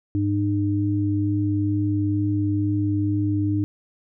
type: tone pair together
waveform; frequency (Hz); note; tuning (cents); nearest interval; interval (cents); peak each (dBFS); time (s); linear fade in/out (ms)
sine; 101.86 / 303.4; G#2 / D#4; -33 / -44; octave + perfect fifth; 1889; -22; 0.15-3.64; 0
effects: none